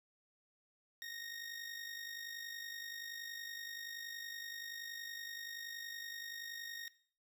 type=tone with amplitude modulation; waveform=20% pulse; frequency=1860 Hz; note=A#6; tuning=4 cents flat; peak=-37 dBFS; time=1.02-6.88 s; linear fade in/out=0 ms; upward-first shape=sine; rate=50.6 Hz; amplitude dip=55%; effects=noise-tail reverb RT60 0.5 s tail -18 dB re dry